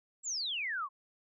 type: exponential sweep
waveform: sine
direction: down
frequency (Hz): 7800 to 1043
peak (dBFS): -33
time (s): 0.23-0.89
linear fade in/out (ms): 50
effects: none